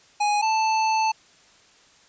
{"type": "tone pair in turn", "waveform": "square", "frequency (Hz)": [830.6, 880], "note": ["G#5", "A5"], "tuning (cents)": [0, 0], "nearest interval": "minor second", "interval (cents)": 100, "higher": "second", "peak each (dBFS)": -20, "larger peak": "neither", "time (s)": [[0.2, 0.42], [0.42, 1.12]], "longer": "second", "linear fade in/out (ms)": 10, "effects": ["white hiss -55 dBFS RMS until 2.08 s", "resampled to 16000 Hz"]}